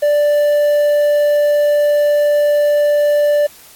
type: tone with quantisation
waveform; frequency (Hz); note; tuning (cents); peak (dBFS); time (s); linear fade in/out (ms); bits
triangle; 587.3; D5; 0; -8; 0.02-3.47; 10; 6
effects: white hiss -42 dBFS RMS until 3.75 s + AAC 64 kbps